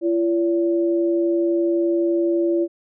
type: tone pair together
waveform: sine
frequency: 340 / 571.8 Hz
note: F4 / D5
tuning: -46 / -46 cents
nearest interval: major sixth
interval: 900 cents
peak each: -17 / -25 dBFS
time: 0.01-2.68 s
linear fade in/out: 50 ms
effects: none